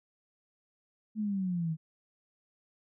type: exponential sweep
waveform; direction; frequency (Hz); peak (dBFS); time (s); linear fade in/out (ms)
sine; down; 220 to 155.56; -29; 1.15-1.77; 50
effects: none